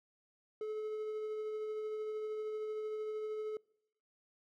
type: tone with tremolo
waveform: triangle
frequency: 430.3 Hz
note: A4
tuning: 39 cents flat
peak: -34 dBFS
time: 0.61-3.57 s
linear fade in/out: 2 ms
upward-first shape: triangle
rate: 13 Hz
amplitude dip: 30%
effects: noise-tail reverb RT60 0.8 s tail -25 dB re dry